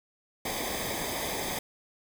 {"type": "noise with comb filter", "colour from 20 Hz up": "pink", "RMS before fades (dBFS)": -33, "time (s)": [0.45, 1.59], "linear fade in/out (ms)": 5, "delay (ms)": 0.71, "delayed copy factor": -0.75, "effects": []}